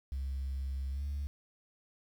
sine tone with pitch glide, 67.2 to 71.2 Hz, C2 to C#2, +47 to +47 cents, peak -32 dBFS, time 0.12-1.27 s, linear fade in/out 0 ms, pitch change +100 cents, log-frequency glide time 0.91-1.04 s, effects tanh soft clip ceiling -31 dBFS + 10-bit

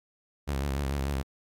sawtooth tone with vibrato, 69.3 Hz, C#2, in tune, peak -24 dBFS, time 0.47-1.23 s, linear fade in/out 20 ms, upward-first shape triangle, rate 6.8 Hz, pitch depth 90 cents each way, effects AAC 64 kbps

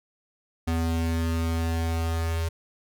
square tone pair together, 82.39 / 246.9 Hz, E2 / B3, 0 / 0 cents, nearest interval octave + perfect fifth, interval 1900 cents, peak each -25 / -35 dBFS, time 0.67-2.49 s, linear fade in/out 10 ms, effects none

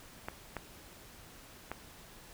clicks, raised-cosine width 0.5 ms, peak -22 dBFS, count 3, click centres 0.285 / 0.567 / 1.716 s, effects pink hiss -54 dBFS RMS until 2.33 s

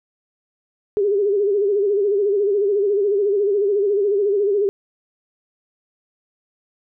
sine tone with vibrato, 404.5 Hz, G#4, 46 cents flat, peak -15 dBFS, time 0.97-4.69 s, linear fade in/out 0 ms, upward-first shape sine, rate 14 Hz, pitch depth 80 cents each way, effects none

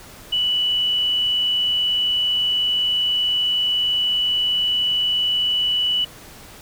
sine tone, 2960 Hz, F#7, in tune, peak -17 dBFS, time 0.32-6.05 s, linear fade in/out 10 ms, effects pink hiss -42 dBFS RMS until 6.61 s

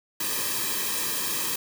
white noise with comb filter, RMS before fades -28 dBFS, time 0.2-1.56 s, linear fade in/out 5 ms, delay 1.4 ms, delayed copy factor -0.9, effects none

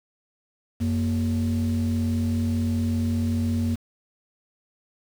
sine tone pair together, 91.6 / 233.6 Hz, F#2 / A#3, -17 / +4 cents, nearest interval octave + major third, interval 1621 cents, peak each -22 dBFS, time 0.8-3.76 s, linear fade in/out 20 ms, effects tanh soft clip ceiling -18 dBFS + 7-bit

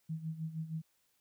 sine tone with tremolo, 160 Hz, D#3, 49 cents sharp, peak -34 dBFS, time 0.09-0.82 s, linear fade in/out 10 ms, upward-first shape sine, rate 6.4 Hz, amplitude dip 75%, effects white hiss -75 dBFS RMS until 1.2 s

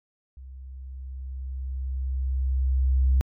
sine tone with level ramp, 65.41 Hz, C2, in tune, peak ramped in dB -40 to -15 dBFS, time 0.37-3.21 s, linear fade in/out 0 ms, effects tanh soft clip ceiling -14 dBFS

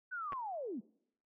sine linear sweep, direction down, 1525 to 185 Hz, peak -38 dBFS, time 0.11-0.81 s, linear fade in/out 20 ms
clicks, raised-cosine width 0.5 ms, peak -30 dBFS, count 2, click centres 0.323 / 0.331 s
effects noise-tail reverb RT60 0.7 s tail -23 dB re dry

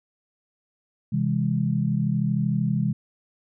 sine chord, C augmented, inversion none, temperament just, 130.81 / 163.52 / 204.4 Hz, C3 / E3 / G#3, 0 / -14 / -27 cents, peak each -25 dBFS, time 1.12-2.93 s, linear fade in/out 10 ms, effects none

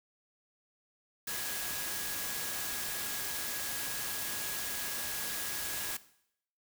sine tone in noise, 1661.2 Hz, G#6, in tune, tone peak -45 dBFS, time 1.27-5.97 s, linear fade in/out 5 ms, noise white, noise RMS -37 dBFS, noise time 1.27-5.97 s, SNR -11 dB, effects noise-tail reverb RT60 0.7 s tail -17 dB re dry

